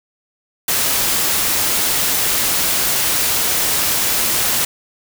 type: noise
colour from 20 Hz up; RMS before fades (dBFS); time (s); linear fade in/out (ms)
white; -17; 0.68-4.65; 5
effects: none